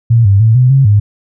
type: tone with pitch steps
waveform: sine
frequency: 116.1 / 99 / 111.6 / 126.3 / 135.6 / 103.4 Hz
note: A#2 / G2 / A2 / B2 / C#3 / G#2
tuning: -7 / +18 / +25 / +39 / -38 / -7 cents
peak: -4 dBFS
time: 0.1-1 s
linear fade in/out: 10 ms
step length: 150 ms
effects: none